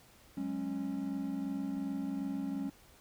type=chord; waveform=triangle; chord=F# suspended second; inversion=none; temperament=equal with one note detuned; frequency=185 / 207.7 / 274.2 Hz; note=F#3 / G#3 / C#4; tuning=0 / 0 / -19 cents; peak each=-40 / -38 / -34 dBFS; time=0.37-2.7 s; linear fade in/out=5 ms; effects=pink hiss -61 dBFS RMS until 3 s